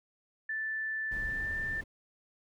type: tone with pitch glide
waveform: sine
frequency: 1760 to 1780.5 Hz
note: A6 to A6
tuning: 0 to +20 cents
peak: -32 dBFS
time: 0.49-1.81 s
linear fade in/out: 5 ms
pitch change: +20 cents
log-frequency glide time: 1.17-1.53 s
type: noise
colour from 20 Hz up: brown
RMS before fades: -42 dBFS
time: 1.11-1.84 s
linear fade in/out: 10 ms
effects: none